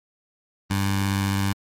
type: tone with notch filter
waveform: 15% pulse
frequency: 98.3 Hz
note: G2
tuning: 5 cents sharp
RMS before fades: -23 dBFS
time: 0.7-1.53 s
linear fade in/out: 10 ms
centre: 430 Hz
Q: 0.75
effects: MP3 64 kbps